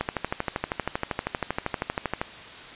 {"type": "click train", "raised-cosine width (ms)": 0.5, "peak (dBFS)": -10, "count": 29, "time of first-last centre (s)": [0.01, 2.215], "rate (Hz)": 12.7, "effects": ["white hiss -42 dBFS RMS until 2.75 s", "resampled to 8000 Hz"]}